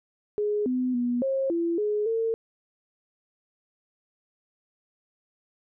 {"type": "tone with pitch steps", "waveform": "sine", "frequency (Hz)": [417.3, 253.2, 243.1, 537, 337.9, 419.6, 452.6], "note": ["G#4", "B3", "B3", "C5", "E4", "G#4", "A4"], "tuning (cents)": [8, 43, -27, 45, 43, 18, 49], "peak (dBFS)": -23, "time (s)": [0.38, 2.34], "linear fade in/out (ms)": 0, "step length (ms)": 280, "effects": []}